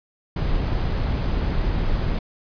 brown noise, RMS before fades -22 dBFS, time 0.36-2.19 s, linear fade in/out 5 ms, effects resampled to 11025 Hz

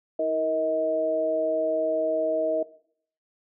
sine tone cluster, 321.2 / 466.2 / 634 Hz, E4 / A#4 / D#5, -45 / 0 / +32 cents, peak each -32 / -30 / -24 dBFS, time 0.19-2.63 s, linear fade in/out 5 ms, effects noise-tail reverb RT60 0.6 s tail -18 dB re dry

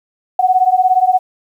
sine beating tone pair, 734 / 751 Hz, F#5 / F#5, -14 / +26 cents, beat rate 17 Hz, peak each -12 dBFS, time 0.39-1.19 s, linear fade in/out 5 ms, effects 8-bit

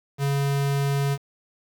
square tone, 140 Hz, C#3, 18 cents sharp, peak -22 dBFS, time 0.18-1.18 s, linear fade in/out 50 ms, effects 8-bit

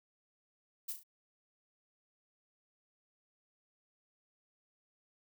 violet noise with echo, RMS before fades -39 dBFS, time 0.88-0.93 s, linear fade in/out 10 ms, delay 35 ms, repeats 3, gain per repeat -7 dB, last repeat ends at 1.035 s, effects none

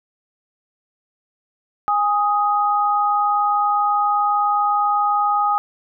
sine tone pair together, 822 / 1249.5 Hz, G#5 / D#6, -18 / +7 cents, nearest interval perfect fifth, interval 725 cents, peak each -18 dBFS, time 1.88-5.58 s, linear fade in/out 0 ms, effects none

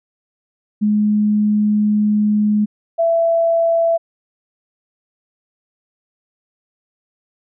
sine tone pair in turn, 210.1 / 667 Hz, G#3 / E5, +20 / +20 cents, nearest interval octave + minor sixth, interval 2000 cents, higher second, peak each -12 dBFS, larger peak neither, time 0.81-2.66 / 2.98-3.98 s, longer first, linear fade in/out 20 ms, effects none

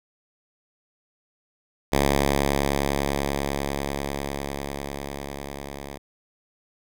5% pulse tone with level ramp, 70.1 Hz, C#2, 20 cents sharp, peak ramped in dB -7 to -24 dBFS, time 1.92-5.98 s, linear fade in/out 10 ms, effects none

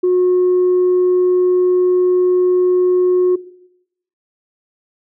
sine tone, 363 Hz, F#4, 33 cents flat, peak -9 dBFS, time 0.03-3.36 s, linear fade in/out 10 ms, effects noise-tail reverb RT60 0.8 s tail -18 dB re dry + tanh soft clip ceiling -8 dBFS

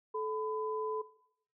sine tone pair together, 433.7 / 1005 Hz, A4 / B5, -25 / +30 cents, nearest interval octave + minor third, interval 1455 cents, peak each -35 / -37 dBFS, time 0.14-1.02 s, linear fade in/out 10 ms, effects noise-tail reverb RT60 0.7 s tail -18 dB re dry

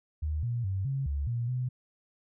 sine tone with pitch steps, 76.6 / 119.3 / 95.7 / 135.9 / 71 / 118.6 / 126 Hz, D#2 / A#2 / G2 / C#3 / C#2 / A#2 / B2, -27 / +41 / -41 / -34 / +42 / +30 / +35 cents, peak -28 dBFS, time 0.22-1.69 s, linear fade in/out 10 ms, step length 210 ms, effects none

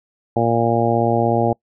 harmonic tone, 116.54 Hz, A#2, in tune, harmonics 1 / 2 / 3 / 4 / 5 / 6 / 7, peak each -22 / -22 / -22 / -22 / -22 / -22 / -22 dBFS, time 0.36-1.53 s, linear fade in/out 5 ms, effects noise-tail reverb RT60 0.1 s tail -25 dB re dry

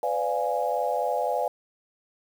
sine chord, B diminished seventh, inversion none, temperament equal with one note detuned, 503.4 / 587.3 / 698.5 / 830.6 Hz, B4 / D5 / F5 / Ab5, +33 / 0 / 0 / 0 cents, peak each -29 dBFS, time 0.03-1.48 s, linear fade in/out 2 ms, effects 8-bit

